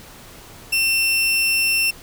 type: tone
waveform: sawtooth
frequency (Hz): 2700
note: E7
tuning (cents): +41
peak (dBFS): -13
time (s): 0.72-1.91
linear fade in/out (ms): 10
effects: pink hiss -42 dBFS RMS until 2.02 s